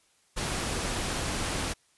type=noise; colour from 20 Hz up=pink; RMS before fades=-31 dBFS; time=0.36-1.74 s; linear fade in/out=20 ms; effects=white hiss -66 dBFS RMS until 1.97 s + resampled to 24000 Hz